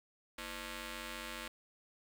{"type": "ring-modulated tone", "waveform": "5% pulse", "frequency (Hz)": 279.8, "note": "C#4", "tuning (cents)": 16, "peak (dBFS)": -28, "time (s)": [0.38, 1.48], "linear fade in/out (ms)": 5, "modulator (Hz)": 792, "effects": []}